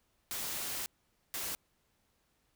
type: noise bursts at uneven times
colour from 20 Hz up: white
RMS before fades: -38 dBFS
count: 2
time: 0.31-0.86 / 1.34-1.55 s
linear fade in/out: 0 ms
effects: pink hiss -75 dBFS RMS until 2.55 s